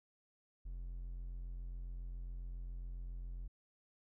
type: tone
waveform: triangle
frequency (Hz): 43.65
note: F1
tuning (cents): 0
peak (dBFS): -40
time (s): 0.65-3.48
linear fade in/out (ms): 10
effects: none